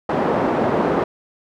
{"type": "band-pass noise", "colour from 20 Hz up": "pink", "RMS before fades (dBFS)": -19, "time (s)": [0.09, 1.04], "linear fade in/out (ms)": 5, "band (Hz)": [270, 820], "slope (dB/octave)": 12, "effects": []}